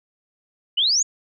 sine exponential sweep, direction up, 2858 to 7040 Hz, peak -16 dBFS, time 0.77-1.03 s, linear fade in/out 10 ms, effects none

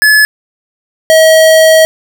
square tone pair in turn, 1714 / 638.7 Hz, A6 / D#5, -46 / +45 cents, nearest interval octave + perfect fourth, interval 1709 cents, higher first, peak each -4 / -3 dBFS, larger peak second, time 0.02-0.25 / 1.1-1.85 s, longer second, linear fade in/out 0 ms, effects none

